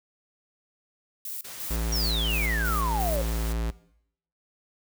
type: noise bursts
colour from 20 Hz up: violet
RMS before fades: -35 dBFS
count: 6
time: 1.25-3.16 s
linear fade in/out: 2 ms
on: 160 ms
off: 190 ms
type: noise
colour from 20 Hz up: white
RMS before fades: -40 dBFS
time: 1.44-3.53 s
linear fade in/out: 10 ms
type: tone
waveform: square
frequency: 56.5 Hz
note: A1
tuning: 47 cents sharp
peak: -27 dBFS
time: 1.7-3.71 s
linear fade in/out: 10 ms
type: exponential sweep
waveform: sine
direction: down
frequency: 5780 to 525 Hz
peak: -27 dBFS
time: 1.92-3.22 s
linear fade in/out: 5 ms
effects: noise-tail reverb RT60 0.7 s tail -18 dB re dry